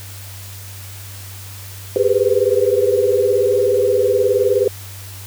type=tone cluster; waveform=sine; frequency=394.6 / 413.8 / 490.5 / 510 Hz; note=G4 / G#4 / B4 / C5; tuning=+11 / -6 / -12 / -44 cents; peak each=-18 dBFS; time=1.96-4.68 s; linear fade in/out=2 ms; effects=added 97 Hz sine -33 dBFS peak until 5.26 s + white hiss -37 dBFS RMS until 5.26 s